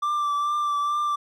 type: tone with vibrato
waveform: triangle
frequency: 1174.7 Hz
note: D6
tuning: in tune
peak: -20 dBFS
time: 0.02-1.16 s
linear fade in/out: 10 ms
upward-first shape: triangle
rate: 2.3 Hz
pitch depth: 27 cents each way
effects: none